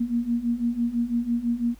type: beating tone pair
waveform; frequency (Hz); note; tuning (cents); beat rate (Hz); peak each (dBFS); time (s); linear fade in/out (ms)
sine; 233.1 / 239.1; A#3 / A#3; 0 / +44; 6; -27 / -24; 0-1.75; 10
effects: added 50 Hz sine -47 dBFS peak until 1.79 s + pink hiss -57 dBFS RMS until 1.79 s